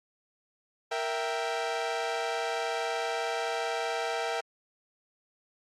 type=chord; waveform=sawtooth; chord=E diminished; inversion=second; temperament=equal; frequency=466.2 / 659.3 / 784 Hz; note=Bb4 / E5 / G5; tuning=0 / 0 / 0 cents; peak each=-30 dBFS; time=0.91-4.41 s; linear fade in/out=10 ms; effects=low-pass 6000 Hz 12 dB/octave + Opus 48 kbps